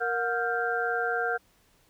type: tone cluster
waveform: sine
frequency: 468.3 / 724 / 1391 / 1574 Hz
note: A#4 / F#5 / F6 / G6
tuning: +8 / -38 / -7 / +7 cents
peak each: -31 dBFS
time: 0-1.38 s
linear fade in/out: 20 ms
effects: pink hiss -64 dBFS RMS until 1.89 s